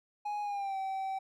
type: tone with pitch glide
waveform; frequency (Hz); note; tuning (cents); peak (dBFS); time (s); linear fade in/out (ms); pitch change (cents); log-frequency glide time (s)
triangle; 830.6 to 770.5; G#5 to G5; 0 to -30; -31; 0.25-1.19; 10; -130; 0.42-0.77
effects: none